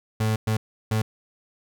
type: tone bursts at uneven times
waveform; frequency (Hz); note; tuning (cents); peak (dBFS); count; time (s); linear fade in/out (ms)
35% pulse; 109.2; A2; -13; -19; 3; 0.2-0.36 / 0.47-0.57 / 0.91-1.02; 5
effects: none